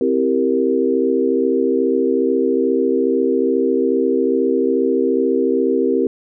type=chord; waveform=sine; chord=C dominant seventh; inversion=none; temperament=equal; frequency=261.6 / 329.6 / 392 / 466.2 Hz; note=C4 / E4 / G4 / Bb4; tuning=0 / 0 / 0 / 0 cents; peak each=-19 / -22 / -18 / -19 dBFS; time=0.01-6.07 s; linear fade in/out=2 ms; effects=none